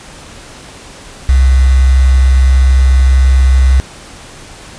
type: tone with quantisation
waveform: sine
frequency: 65.41 Hz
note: C2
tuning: in tune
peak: -4 dBFS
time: 1.29-3.8 s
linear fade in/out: 0 ms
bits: 4
effects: pink hiss -33 dBFS RMS until 4.78 s + resampled to 22050 Hz